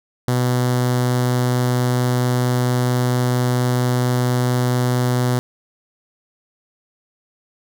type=tone with notch filter; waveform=sawtooth; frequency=124.4 Hz; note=B2; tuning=13 cents sharp; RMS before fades=-18 dBFS; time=0.28-5.39 s; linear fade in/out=0 ms; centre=2500 Hz; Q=1.8; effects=none